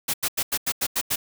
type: noise bursts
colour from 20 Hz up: white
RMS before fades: -24 dBFS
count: 8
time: 0.08-1.16 s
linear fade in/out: 10 ms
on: 58 ms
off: 88 ms
effects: none